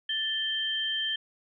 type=tone pair together; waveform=sine; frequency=1761 / 3138 Hz; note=A6 / G7; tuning=+1 / +1 cents; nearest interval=minor seventh; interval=1000 cents; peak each=-34 / -28 dBFS; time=0.09-1.16 s; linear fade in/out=5 ms; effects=none